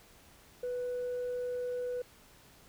sine tone, 493.9 Hz, B4, in tune, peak -31 dBFS, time 0.63-2.02 s, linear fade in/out 5 ms, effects tanh soft clip ceiling -31 dBFS + pink hiss -59 dBFS RMS until 2.68 s

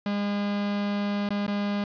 45% pulse tone with dropouts, 203.7 Hz, G#3, 33 cents flat, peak -25 dBFS, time 0.06-1.84 s, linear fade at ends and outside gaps 2 ms, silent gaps 1.29-1.305 / 1.466-1.479 s, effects resampled to 11025 Hz + 9-bit

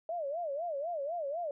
sine tone with vibrato, 622 Hz, D#5, 1 cent flat, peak -33 dBFS, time 0.09-1.51 s, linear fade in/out 2 ms, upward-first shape sine, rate 4 Hz, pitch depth 220 cents each way, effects none

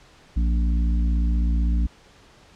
harmonic tone with a mistuned harmonic, 58.2 Hz, A#1, 2 cents flat, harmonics 1 / 3 / 4 / 5, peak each -18 / -31 / -34 / -36 dBFS, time 0.36-1.87 s, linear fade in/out 10 ms, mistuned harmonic 3, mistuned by +25 cents, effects pink hiss -52 dBFS RMS until 2.55 s + low-pass 6000 Hz 12 dB/octave

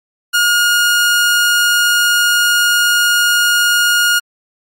sawtooth tone, 1429 Hz, F6, 39 cents sharp, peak -6 dBFS, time 0.33-4.2 s, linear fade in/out 20 ms, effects MP3 64 kbps

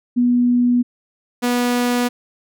sine / sawtooth tone pair in turn, 244.1 / 244.1 Hz, B3 / B3, -20 / -20 cents, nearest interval unison, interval 0 cents, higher neither, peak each -12 dBFS, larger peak neither, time 0.16-0.83 / 1.42-2.09 s, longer neither, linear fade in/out 20 ms, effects none

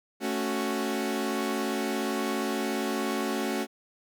sawtooth chord, F# minor, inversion first, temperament equal, 220 / 277.2 / 370 Hz, A3 / C#4 / F#4, 0 / 0 / 0 cents, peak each -28 dBFS, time 0.2-3.67 s, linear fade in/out 50 ms, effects none

